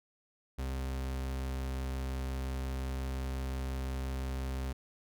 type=tone; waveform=40% pulse; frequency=65.7 Hz; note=C2; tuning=8 cents sharp; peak=-33 dBFS; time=0.58-4.73 s; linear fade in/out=10 ms; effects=none